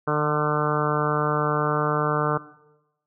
harmonic tone, 149.9 Hz, D3, 36 cents sharp, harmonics 1 / 2 / 3 / 4 / 5 / 6 / 7 / 8 / 9 / 10, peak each -27 / -30 / -26 / -30 / -33 / -33 / -30 / -29 / -30 / -33 dBFS, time 0.07-2.38 s, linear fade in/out 10 ms, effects noise-tail reverb RT60 0.9 s tail -18 dB re dry

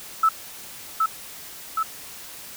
sine tone with echo, 1311 Hz, E6, 10 cents flat, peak -14 dBFS, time 0.23-0.29 s, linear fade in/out 5 ms, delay 770 ms, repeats 2, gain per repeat -3 dB, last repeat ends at 1.83 s, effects white hiss -40 dBFS RMS until 2.56 s

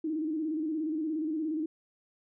sine tone with vibrato, 312.6 Hz, D#4, 8 cents sharp, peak -29 dBFS, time 0.04-1.66 s, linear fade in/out 5 ms, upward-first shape square, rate 17 Hz, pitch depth 61 cents each way, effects none

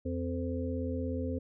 harmonic tone with a mistuned harmonic, 86 Hz, F2, 26 cents flat, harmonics 1 / 3 / 5 / 6, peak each -35 / -35 / -41 / -39 dBFS, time 0.05-1.39 s, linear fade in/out 10 ms, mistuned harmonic 5, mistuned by +37 cents, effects none

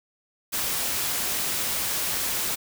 white noise, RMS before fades -27 dBFS, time 0.52-2.56 s, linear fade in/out 20 ms, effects none

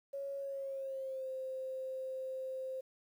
sine tone with pitch glide, 554.4 to 523.3 Hz, C#5 to C5, 0 to 0 cents, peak -38 dBFS, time 0.13-2.81 s, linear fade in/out 10 ms, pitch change -100 cents, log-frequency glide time 0.38-1.29 s, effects 11-bit

